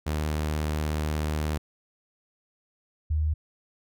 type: tone pair in turn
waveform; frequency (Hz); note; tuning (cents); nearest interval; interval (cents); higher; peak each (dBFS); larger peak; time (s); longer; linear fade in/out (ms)
sawtooth / sine; 76.4 / 77.06; D#2 / D#2; -31 / -16; unison; 15; second; -22; neither; 0.06-1.58 / 3.1-3.34; first; 10
effects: none